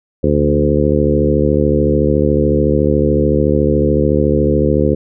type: harmonic tone with a mistuned harmonic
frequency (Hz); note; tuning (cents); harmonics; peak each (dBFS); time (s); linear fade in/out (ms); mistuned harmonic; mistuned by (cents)
73.8; D2; +9; 1 / 2 / 3 / 4 / 5 / 6 / 7; -18 / -18 / -18 / -18 / -18 / -18 / -18; 0.23-4.95; 10; 2; -18
effects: none